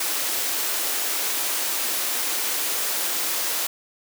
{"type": "high-pass noise", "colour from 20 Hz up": "white", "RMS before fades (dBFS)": -25, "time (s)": [0, 3.67], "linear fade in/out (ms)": 5, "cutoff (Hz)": 280, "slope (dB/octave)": 24, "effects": []}